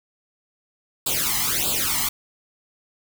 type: noise with flanger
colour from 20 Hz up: white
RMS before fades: -23 dBFS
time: 1.06-2.09 s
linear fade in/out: 5 ms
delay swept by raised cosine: 0.25 to 1 ms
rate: 1.6 Hz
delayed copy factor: +0.95
effects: none